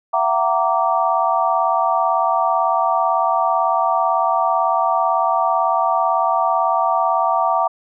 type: tone cluster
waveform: sine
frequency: 673 / 751 / 929 / 1163 Hz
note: E5 / F#5 / A#5 / D6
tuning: +36 / +26 / -6 / -17 cents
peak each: -20 dBFS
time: 0.13-7.68 s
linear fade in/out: 10 ms
effects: none